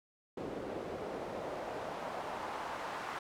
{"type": "noise with band-pass filter sweep", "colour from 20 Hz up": "pink", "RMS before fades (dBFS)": -41, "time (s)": [0.37, 3.19], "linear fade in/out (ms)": 5, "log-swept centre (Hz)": [390, 1100], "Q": 1.5, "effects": []}